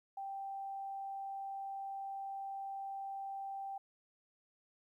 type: tone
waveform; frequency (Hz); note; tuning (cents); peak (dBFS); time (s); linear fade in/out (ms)
sine; 784; G5; 0; -40; 0.17-3.78; 5
effects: 13-bit